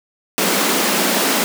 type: high-pass noise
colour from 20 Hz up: pink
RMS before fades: -17 dBFS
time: 0.38-1.44 s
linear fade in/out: 0 ms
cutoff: 180 Hz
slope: 96 dB/octave
effects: none